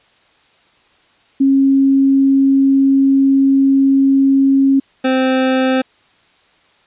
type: tone pair in turn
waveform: sine / 25% pulse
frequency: 271.8 / 260.5 Hz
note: C#4 / C4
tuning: -34 / -7 cents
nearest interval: minor second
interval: 73 cents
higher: first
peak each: -8 dBFS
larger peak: neither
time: 1.4-4.8 / 5.04-5.82 s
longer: first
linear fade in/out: 10 ms
effects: white hiss -53 dBFS RMS until 6.86 s + resampled to 8000 Hz